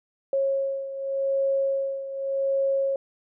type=beating tone pair; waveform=sine; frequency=545 / 545.86 Hz; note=C#5 / C#5; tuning=-29 / -27 cents; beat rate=0.86 Hz; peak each=-24 / -29 dBFS; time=0.33-2.96 s; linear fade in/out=2 ms; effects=none